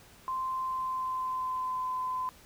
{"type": "tone with pitch glide", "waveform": "sine", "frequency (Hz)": [1041, 1020.2], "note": ["C6", "C6"], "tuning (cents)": [-9, -44], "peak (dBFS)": -30, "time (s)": [0.28, 2.29], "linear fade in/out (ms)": 0, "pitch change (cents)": -35, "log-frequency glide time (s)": [0.59, 1.87], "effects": ["pink hiss -56 dBFS RMS until 2.45 s"]}